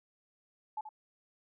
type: tone with echo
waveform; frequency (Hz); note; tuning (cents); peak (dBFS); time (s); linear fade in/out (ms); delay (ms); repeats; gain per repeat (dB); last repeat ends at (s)
sine; 860; A5; -40; -34; 0.77-0.81; 5; 81; 1; -9; 0.891
effects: none